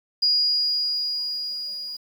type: tone with level ramp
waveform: sine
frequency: 4878 Hz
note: D#8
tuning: 35 cents flat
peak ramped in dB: -16 to -31 dBFS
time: 0.22-1.97 s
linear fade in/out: 10 ms
effects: 8-bit